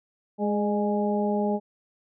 harmonic tone with a mistuned harmonic, 207.7 Hz, G#3, in tune, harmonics 1 / 2 / 3 / 4, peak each -25 / -28 / -30 / -31 dBFS, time 0.38-1.6 s, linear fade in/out 50 ms, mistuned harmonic 3, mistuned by -33 cents, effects none

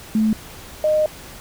sine tone pair in turn, 217.8 / 614.5 Hz, A3 / D#5, -17 / -22 cents, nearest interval octave + tritone, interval 1795 cents, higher second, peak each -14 dBFS, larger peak neither, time 0.15-0.33 / 0.84-1.06 s, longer second, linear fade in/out 2 ms, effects pink hiss -39 dBFS RMS until 1.4 s

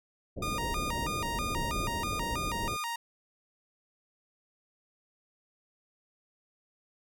pink low-pass noise, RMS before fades -36 dBFS, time 0.36-2.77 s, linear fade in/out 20 ms, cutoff 650 Hz, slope 48 dB/octave
sawtooth tone with vibrato, 1067 Hz, C6, 34 cents sharp, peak -29 dBFS, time 0.42-2.96 s, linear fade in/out 5 ms, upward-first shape square, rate 3.1 Hz, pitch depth 230 cents each way
effects none

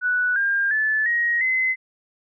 sine tone with pitch steps, 1480 / 1604.7 / 1739.8 / 1886.3 / 2045 Hz, F#6 / G6 / A6 / A#6 / C7, 0 / +40 / -20 / +20 / -40 cents, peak -18 dBFS, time 0.01-1.76 s, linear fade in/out 50 ms, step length 350 ms, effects none

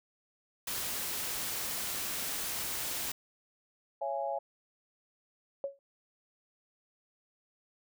white noise, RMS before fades -36 dBFS, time 0.67-3.12 s, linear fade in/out 5 ms
sine chord, C# minor, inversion none, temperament equal with one note detuned, 554.4 / 675.1 / 830.6 Hz, C#5 / E5 / G#5, 0 / +41 / 0 cents, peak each -36 dBFS, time 4.01-4.39 s, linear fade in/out 10 ms
sine tone with exponential decay, 555 Hz, C#5, 2 cents sharp, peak -28 dBFS, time 5.64-5.79 s, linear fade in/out 1 ms, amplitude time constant 31 ms
effects none

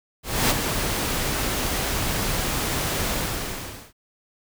pink noise with ADSR envelope, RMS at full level -18 dBFS, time 0.23-3.93 s, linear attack 270 ms, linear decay 30 ms, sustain -7 dB, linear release 830 ms, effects none

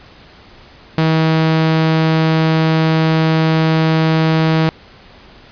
sawtooth tone, 160 Hz, D#3, 49 cents sharp, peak -7 dBFS, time 0.98-4.69 s, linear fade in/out 0 ms, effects pink hiss -42 dBFS RMS until 5.51 s + resampled to 11025 Hz

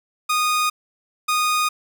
sawtooth tone pair in turn, 1235 / 1235 Hz, D#6 / D#6, -13 / -13 cents, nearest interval unison, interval 0 cents, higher neither, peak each -14 dBFS, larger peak neither, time 0.29-0.7 / 1.28-1.69 s, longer neither, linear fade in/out 10 ms, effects none

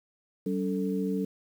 sine tone cluster, 190.8 / 284.1 / 442.5 Hz, G3 / C#4 / A4, -47 / +43 / +10 cents, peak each -29 / -32 / -33 dBFS, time 0.46-1.25 s, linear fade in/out 5 ms, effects 9-bit

